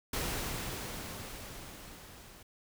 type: noise with level ramp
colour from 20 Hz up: pink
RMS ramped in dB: -34 to -54 dBFS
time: 0.13-2.43 s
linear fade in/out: 5 ms
effects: none